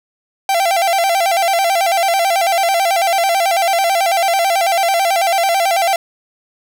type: tone with vibrato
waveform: 45% pulse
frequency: 728 Hz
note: F#5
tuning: 28 cents flat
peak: -12 dBFS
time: 0.49-5.96 s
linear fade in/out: 2 ms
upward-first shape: square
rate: 9.1 Hz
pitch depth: 120 cents each way
effects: none